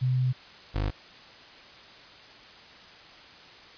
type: tone pair in turn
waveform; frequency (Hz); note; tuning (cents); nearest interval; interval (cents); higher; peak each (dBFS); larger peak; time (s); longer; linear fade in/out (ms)
sine / 25% pulse; 127.7 / 51.06; C3 / G#1; -42 / -29; octave + major third; 1587; first; -22; neither; 0.01-0.33 / 0.74-0.91; first; 20
effects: white hiss -49 dBFS RMS until 3.77 s + resampled to 11025 Hz